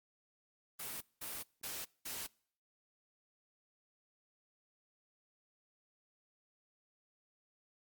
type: noise bursts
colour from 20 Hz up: white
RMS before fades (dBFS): -43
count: 4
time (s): 0.79-2.27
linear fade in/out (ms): 10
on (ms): 220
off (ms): 200
effects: noise-tail reverb RT60 0.6 s tail -26 dB re dry + Opus 32 kbps